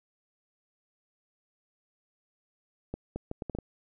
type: accelerating click train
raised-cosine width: 2 ms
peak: -21 dBFS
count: 7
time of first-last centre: 2.94-3.587 s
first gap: 220 ms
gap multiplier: 0.7
effects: none